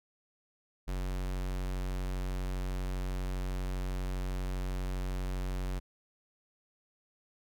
square tone, 46.25 Hz, F#1, in tune, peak -33 dBFS, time 0.87-5.8 s, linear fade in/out 20 ms, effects none

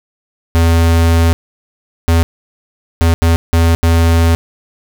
square tone bursts at uneven times, 83.2 Hz, E2, 17 cents sharp, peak -8 dBFS, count 6, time 0.55-1.33 / 2.08-2.23 / 3.01-3.14 / 3.22-3.36 / 3.53-3.75 / 3.83-4.35 s, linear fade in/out 0 ms, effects none

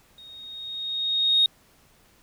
sine tone with level ramp, 3729 Hz, A#7, in tune, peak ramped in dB -44 to -14 dBFS, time 0.18-1.46 s, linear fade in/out 2 ms, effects tanh soft clip ceiling -10 dBFS + pink hiss -59 dBFS RMS until 2.22 s

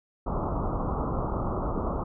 pink low-pass noise, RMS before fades -29 dBFS, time 0.26-2.04 s, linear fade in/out 10 ms, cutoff 1300 Hz, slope 96 dB/octave, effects none

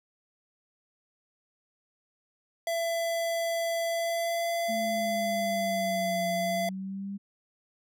square tone with pitch glide, 670 to 678.6 Hz, E5 to F5, +28 to -50 cents, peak -28 dBFS, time 2.67-6.69 s, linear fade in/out 2 ms, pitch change +22 cents, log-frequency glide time 3.86-4.47 s
sine exponential two-way sweep, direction down then up, 220 to 180.3 to 200 Hz, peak -33 dBFS, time 4.68-7.18 s, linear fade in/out 20 ms, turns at 6.3 s
effects none

